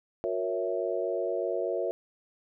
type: chord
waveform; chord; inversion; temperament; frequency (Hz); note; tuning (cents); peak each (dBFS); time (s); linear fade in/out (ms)
sine; F# dominant seventh; none; equal with one note detuned; 362.8 / 466.2 / 554.4 / 659.3; F#4 / A#4 / C#5 / E5; -34 / 0 / 0 / 0; -33; 0.24-1.91; 0
effects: none